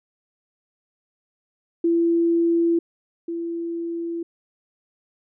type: tone pair in turn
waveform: sine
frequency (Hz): 336.9 / 336.9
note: E4 / E4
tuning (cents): +38 / +38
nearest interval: unison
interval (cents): 0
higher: neither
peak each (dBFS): -16 / -25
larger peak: first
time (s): 1.84-2.79 / 3.28-4.23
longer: neither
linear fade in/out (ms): 5
effects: none